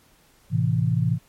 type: chord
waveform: sine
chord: A minor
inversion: none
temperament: equal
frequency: 110 / 130.81 / 164.81 Hz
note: A2 / C3 / E3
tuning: 0 / 0 / 0 cents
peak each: -23 dBFS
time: 0.5-1.19 s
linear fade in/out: 50 ms
effects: pink hiss -58 dBFS RMS until 1.28 s + MP3 64 kbps